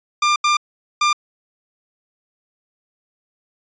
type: tone bursts at uneven times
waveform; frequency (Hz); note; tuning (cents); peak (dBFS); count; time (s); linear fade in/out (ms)
sawtooth; 1195; D6; +30; -10; 3; 0.22-0.36 / 0.44-0.57 / 1.01-1.13; 5
effects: resampled to 16000 Hz